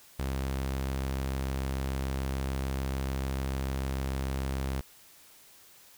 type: tone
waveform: sawtooth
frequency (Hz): 66.8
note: C2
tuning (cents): +36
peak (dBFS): -26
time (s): 0.19-4.81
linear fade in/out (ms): 5
effects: white hiss -56 dBFS RMS until 5.97 s